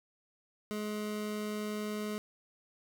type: tone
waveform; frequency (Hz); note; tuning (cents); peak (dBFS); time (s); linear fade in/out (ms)
25% pulse; 211.1; G#3; +29; -31; 0.71-2.18; 0
effects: none